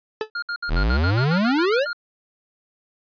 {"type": "tone with exponential decay", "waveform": "40% pulse", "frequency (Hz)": 433.7, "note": "A4", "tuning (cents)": -25, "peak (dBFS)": -18, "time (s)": [0.21, 0.3], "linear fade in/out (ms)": 1, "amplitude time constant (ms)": 18}
{"type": "tone bursts", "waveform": "square", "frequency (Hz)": 1412, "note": "F6", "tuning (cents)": 19, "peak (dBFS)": -25, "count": 12, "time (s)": [0.35, 1.931], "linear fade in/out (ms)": 5, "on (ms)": 74, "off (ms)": 63}
{"type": "exponential sweep", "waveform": "square", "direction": "up", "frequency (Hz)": [35.63, 623], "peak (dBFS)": -18, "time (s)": [0.68, 1.87], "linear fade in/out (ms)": 50}
{"effects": ["resampled to 11025 Hz"]}